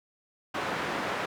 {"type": "band-pass noise", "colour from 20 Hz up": "white", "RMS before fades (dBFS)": -32, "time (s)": [0.54, 1.26], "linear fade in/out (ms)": 10, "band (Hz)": [140, 1500], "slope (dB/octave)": 12, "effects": []}